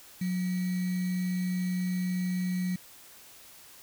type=tone with sample-and-hold; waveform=sine; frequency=181.9 Hz; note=F#3; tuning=29 cents flat; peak=-27 dBFS; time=0.21-2.76 s; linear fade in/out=5 ms; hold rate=2100 Hz; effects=white hiss -52 dBFS RMS until 3.82 s